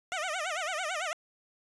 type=tone with vibrato; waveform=15% pulse; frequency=676 Hz; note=E5; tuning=43 cents sharp; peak=-25 dBFS; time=0.12-1.13 s; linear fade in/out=0 ms; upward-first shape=sine; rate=9 Hz; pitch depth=210 cents each way; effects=resampled to 22050 Hz